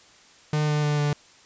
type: tone with pitch steps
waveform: 45% pulse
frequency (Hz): 151 / 149.52 / 148.06 / 146.62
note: D3 / D3 / D3 / D3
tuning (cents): +48 / +31 / +14 / -3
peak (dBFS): -21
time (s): 0.53-1.13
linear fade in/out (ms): 2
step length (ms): 150
effects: white hiss -53 dBFS RMS until 1.45 s + resampled to 16000 Hz